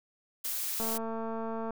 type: noise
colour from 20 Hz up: blue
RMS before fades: -34 dBFS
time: 0.44-0.98 s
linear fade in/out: 10 ms
type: click train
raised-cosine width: 1 ms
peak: -24 dBFS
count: 205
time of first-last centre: 0.8-1.707 s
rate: 225 Hz
effects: none